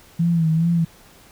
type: tone with vibrato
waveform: sine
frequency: 164.81 Hz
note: E3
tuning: in tune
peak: -15 dBFS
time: 0.19-0.85 s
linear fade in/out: 10 ms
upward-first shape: sine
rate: 2.4 Hz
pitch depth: 64 cents each way
effects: pink hiss -49 dBFS RMS until 1.31 s